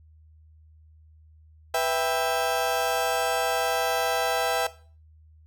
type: chord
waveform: 35% pulse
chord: E minor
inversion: second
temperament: just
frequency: 494.4 / 659.3 / 791.1 Hz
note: B4 / E5 / G5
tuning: +2 / 0 / +16 cents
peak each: -27 / -24 / -25 dBFS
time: 1.74-4.67 s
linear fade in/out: 5 ms
effects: noise-tail reverb RT60 0.4 s tail -17 dB re dry + added 78 Hz sine -51 dBFS peak until 5.46 s